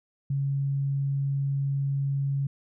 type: tone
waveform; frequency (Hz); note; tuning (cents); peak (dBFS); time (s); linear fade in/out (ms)
sine; 138.7; C#3; +1; -24; 0.3-2.47; 5
effects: none